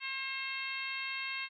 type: harmonic tone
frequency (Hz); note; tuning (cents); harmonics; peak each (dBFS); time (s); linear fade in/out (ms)
535; C5; +38; 2 / 3 / 4 / 5 / 6 / 7 / 8; -46 / -45 / -40 / -40 / -48 / -48 / -47; 0-1.49; 50
effects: none